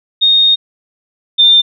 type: tone pair in turn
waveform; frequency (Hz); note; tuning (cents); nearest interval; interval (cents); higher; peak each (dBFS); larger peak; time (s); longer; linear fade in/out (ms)
sine; 3700 / 3597; A#7 / A7; -14 / +37; unison; 49; first; -6 / -4; second; 0.21-0.56 / 1.38-1.62; first; 20
effects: none